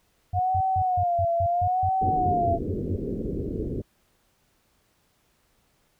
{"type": "tone with vibrato", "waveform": "sine", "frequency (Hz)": 718, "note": "F5", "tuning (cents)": 48, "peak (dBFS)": -21, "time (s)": [0.33, 2.59], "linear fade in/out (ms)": 50, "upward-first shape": "sine", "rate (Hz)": 0.76, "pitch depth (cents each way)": 99}
{"type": "tone bursts", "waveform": "sine", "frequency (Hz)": 92.5, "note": "F#2", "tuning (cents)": 0, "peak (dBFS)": -25, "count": 13, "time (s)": [0.33, 2.962], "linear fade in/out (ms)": 5, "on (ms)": 64, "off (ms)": 150}
{"type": "low-pass noise", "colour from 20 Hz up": "white", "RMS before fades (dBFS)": -30, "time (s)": [2.01, 3.82], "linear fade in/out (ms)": 10, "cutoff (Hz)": 450, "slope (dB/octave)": 48}
{"effects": ["pink hiss -67 dBFS RMS until 5.99 s"]}